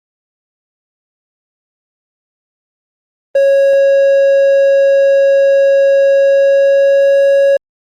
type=tone with pitch glide; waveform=triangle; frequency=551 to 554.5 Hz; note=C#5 to C#5; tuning=-11 to 0 cents; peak=-4 dBFS; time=3.35-7.57 s; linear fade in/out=5 ms; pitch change=+11 cents; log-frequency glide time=6.12-7.16 s; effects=Opus 24 kbps